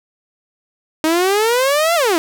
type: exponential two-way sweep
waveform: sawtooth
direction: up then down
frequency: 309.4 to 698.5 to 309.4 Hz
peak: -9 dBFS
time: 1.04-2.18 s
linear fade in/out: 0 ms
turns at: 1.95 s
effects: none